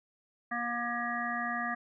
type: harmonic tone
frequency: 238.3 Hz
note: A#3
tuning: 38 cents sharp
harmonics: 1 / 3 / 5 / 7 / 8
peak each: -39 / -37 / -37 / -37 / -38 dBFS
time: 0.51-1.75 s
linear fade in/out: 10 ms
effects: none